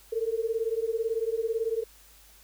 sine beating tone pair, 442.8 / 460.8 Hz, A4 / A#4, +11 / -20 cents, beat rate 18 Hz, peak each -29 dBFS, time 0.12-1.84 s, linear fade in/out 10 ms, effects added 50 Hz sine -58 dBFS peak until 2.43 s + white hiss -56 dBFS RMS until 2.43 s

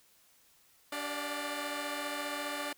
10% pulse tone cluster, 289.1 / 387.8 / 593 / 704 Hz, D4 / G4 / D5 / F5, -27 / -19 / +17 / +14 cents, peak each -30 / -38 / -31 / -37 dBFS, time 0.92-2.73 s, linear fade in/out 5 ms, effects white hiss -65 dBFS RMS until 2.77 s

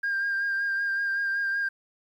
sine tone with vibrato, 1602 Hz, G6, 37 cents sharp, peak -23 dBFS, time 0.03-1.69 s, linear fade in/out 10 ms, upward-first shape sine, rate 5.3 Hz, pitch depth 24 cents each way, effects tanh soft clip ceiling -22 dBFS + 10-bit

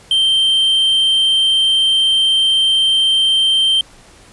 triangle tone, 3136 Hz, G7, in tune, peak -9 dBFS, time 0.11-3.81 s, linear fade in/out 2 ms, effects pink hiss -44 dBFS RMS until 4.32 s + resampled to 24000 Hz

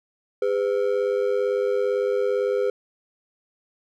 triangle ring-modulated tone, 455.5 Hz, A#4, 40 cents flat, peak -15 dBFS, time 0.42-2.7 s, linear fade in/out 2 ms, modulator 48.9 Hz, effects none

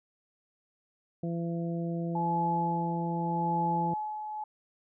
harmonic tone, 168.9 Hz, E3, 42 cents sharp, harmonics 1 / 2 / 3 / 4, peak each -31 / -37 / -41 / -43 dBFS, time 1.23-3.94 s, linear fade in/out 5 ms
sine tone with tremolo, 853 Hz, G#5, 46 cents sharp, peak -27 dBFS, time 2.15-4.44 s, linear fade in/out 5 ms, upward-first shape sine, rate 0.83 Hz, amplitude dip 60%
effects none

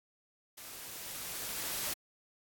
white noise with level ramp, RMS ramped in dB -48 to -35 dBFS, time 0.57-1.94 s, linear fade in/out 10 ms, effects AAC 64 kbps

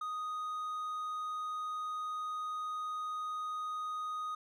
triangle tone, 1244.5 Hz, D#6, in tune, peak -34 dBFS, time 0.01-4.35 s, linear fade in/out 5 ms, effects none

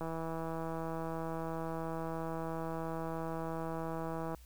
click train, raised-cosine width 1 ms, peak -26 dBFS, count 708, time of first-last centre 0.01-4.347 s, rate 163 Hz, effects added 60 Hz sine -53 dBFS peak until 4.45 s + white hiss -64 dBFS RMS until 4.45 s

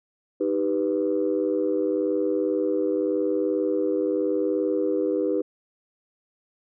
sine chord, Eb augmented, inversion none, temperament equal, 311.1 / 392 / 493.9 Hz, Eb4 / G4 / B4, 0 / 0 / 0 cents, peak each -25 dBFS, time 0.4-5.42 s, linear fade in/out 10 ms, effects tanh soft clip ceiling -13 dBFS

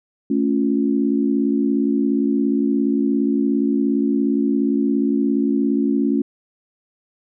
sine chord, A augmented, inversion none, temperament equal, 220 / 277.2 / 349.2 Hz, A3 / C#4 / E#4, 0 / 0 / 0 cents, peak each -20 / -18 / -24 dBFS, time 0.3-6.22 s, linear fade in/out 5 ms, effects none

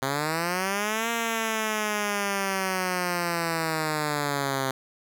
5% pulse linear two-way sweep, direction up then down, 131.7 to 233.1 to 131.7 Hz, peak -14 dBFS, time 0.02-4.71 s, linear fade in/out 2 ms, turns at 1.1 s, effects none

